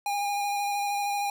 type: tone with vibrato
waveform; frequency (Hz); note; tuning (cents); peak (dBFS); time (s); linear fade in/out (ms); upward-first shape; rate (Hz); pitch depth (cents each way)
square; 812; G#5; -39; -27; 0.06-1.3; 2; square; 13; 13
effects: none